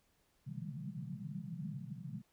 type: band-pass noise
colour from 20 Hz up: white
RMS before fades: -44 dBFS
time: 0.46-2.22 s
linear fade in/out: 20 ms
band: 120 to 210 Hz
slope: 96 dB/octave
effects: pink hiss -75 dBFS RMS until 2.32 s